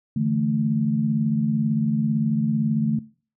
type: chord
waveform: sine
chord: D suspended second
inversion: none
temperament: equal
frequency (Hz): 146.83 / 164.81 / 220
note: D3 / E3 / A3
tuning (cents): 0 / 0 / 0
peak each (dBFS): -24 / -28 / -22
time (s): 0.16-2.99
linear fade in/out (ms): 5
effects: noise-tail reverb RT60 0.4 s tail -19 dB re dry